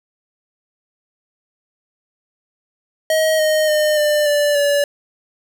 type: tone with pitch steps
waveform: square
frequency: 632 / 620.1 / 608.4 / 596.9 / 585.6 / 574.5 Hz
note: D#5 / D#5 / D#5 / D5 / D5 / D5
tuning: +27 / -6 / -39 / +28 / -5 / -38 cents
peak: -14 dBFS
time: 3.1-4.84 s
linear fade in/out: 2 ms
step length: 290 ms
effects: 9-bit